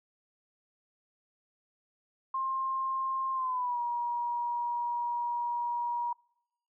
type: tone with pitch glide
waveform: sine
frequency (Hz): 1060 to 955.3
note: C6 to A#5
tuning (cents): +22 to +42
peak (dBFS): -29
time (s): 2.34-6.13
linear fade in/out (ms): 5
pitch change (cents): -180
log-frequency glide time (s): 3.33-3.8
effects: noise-tail reverb RT60 0.8 s tail -26 dB re dry